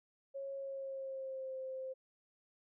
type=tone with pitch glide; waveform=sine; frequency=548 to 523.9 Hz; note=C#5 to C5; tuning=-20 to +2 cents; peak=-40 dBFS; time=0.34-1.94 s; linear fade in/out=20 ms; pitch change=-78 cents; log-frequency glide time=0.55-1.56 s; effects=none